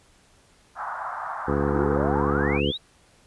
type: band-pass noise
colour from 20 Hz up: pink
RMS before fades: -32 dBFS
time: 0.75-2.61 s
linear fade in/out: 50 ms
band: 720 to 1500 Hz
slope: 48 dB/octave
type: harmonic tone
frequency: 71.4 Hz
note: D2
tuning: 48 cents flat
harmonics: 1 / 2 / 3 / 4 / 5 / 6 / 7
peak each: -29 / -29 / -29 / -29 / -29 / -29 / -29 dBFS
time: 1.47-2.72 s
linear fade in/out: 20 ms
type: exponential sweep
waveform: sine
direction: up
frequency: 275.5 to 4000 Hz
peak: -28 dBFS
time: 1.71-2.78 s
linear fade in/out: 20 ms
effects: pink hiss -58 dBFS RMS until 3.26 s + resampled to 24000 Hz